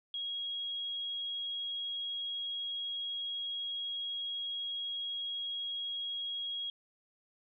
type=tone; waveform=sine; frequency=3296 Hz; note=G#7; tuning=14 cents flat; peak=-35 dBFS; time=0.14-6.7 s; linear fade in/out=2 ms; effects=none

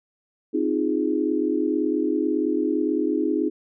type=chord; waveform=sine; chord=F minor seventh; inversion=second; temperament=equal; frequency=261.6 / 311.1 / 349.2 / 415.3 Hz; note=C4 / Eb4 / F4 / Ab4; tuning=0 / 0 / 0 / 0 cents; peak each=-27 / -23 / -27 / -27 dBFS; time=0.53-3.5 s; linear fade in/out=20 ms; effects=none

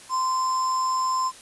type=tone with sample-and-hold; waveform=sine; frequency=1034 Hz; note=C6; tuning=21 cents flat; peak=-21 dBFS; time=0.09-1.32 s; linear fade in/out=50 ms; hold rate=6300 Hz; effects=white hiss -46 dBFS RMS until 1.41 s + resampled to 24000 Hz

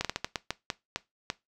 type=slowing click train; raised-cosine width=0.2 ms; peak=-12 dBFS; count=10; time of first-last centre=0.01-1.301 s; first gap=37 ms; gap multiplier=1.32; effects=noise-tail reverb RT60 0.2 s tail -19 dB re dry

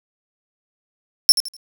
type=tone with echo; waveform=sawtooth; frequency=5380 Hz; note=E8; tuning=34 cents sharp; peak=-3 dBFS; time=1.29-1.32 s; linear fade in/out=0 ms; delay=82 ms; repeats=3; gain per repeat=-11 dB; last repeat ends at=1.566 s; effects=none

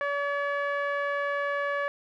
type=tone with low-pass filter; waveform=sawtooth; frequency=570 Hz; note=C#5; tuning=48 cents sharp; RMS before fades=-29 dBFS; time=0.01-1.88 s; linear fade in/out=0 ms; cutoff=1700 Hz; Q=2.7; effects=none

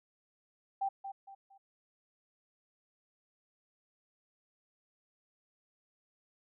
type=tone with echo; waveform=sine; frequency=784 Hz; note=G5; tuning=in tune; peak=-30 dBFS; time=0.81-0.89 s; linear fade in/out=10 ms; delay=230 ms; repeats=3; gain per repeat=-9 dB; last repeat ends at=1.58 s; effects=none

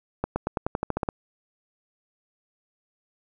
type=accelerating click train; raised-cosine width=1 ms; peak=-11 dBFS; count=11; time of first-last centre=0.24-1.088 s; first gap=120 ms; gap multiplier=0.92; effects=none

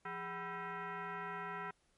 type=tone with frequency modulation; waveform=sine; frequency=172 Hz; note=F3; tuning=26 cents flat; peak=-40 dBFS; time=0.05-1.71 s; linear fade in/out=5 ms; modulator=581 Hz; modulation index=3; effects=pink hiss -75 dBFS RMS until 1.97 s + MP3 48 kbps

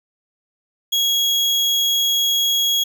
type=tone; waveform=35% pulse; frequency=3314 Hz; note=G#7; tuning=4 cents flat; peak=-14 dBFS; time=0.92-2.84 s; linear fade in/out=10 ms; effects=none

